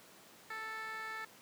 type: tone with band-pass filter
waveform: 15% pulse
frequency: 440.3 Hz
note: A4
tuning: 1 cent sharp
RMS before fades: -43 dBFS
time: 0.5-1.25 s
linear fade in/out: 5 ms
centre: 1900 Hz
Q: 2
effects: pink hiss -58 dBFS RMS until 1.41 s + high-pass 200 Hz 12 dB/octave